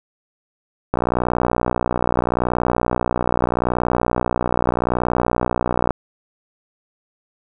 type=click train; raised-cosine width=1 ms; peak=-4 dBFS; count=303; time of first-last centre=0.94-5.907 s; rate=60.8 Hz; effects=none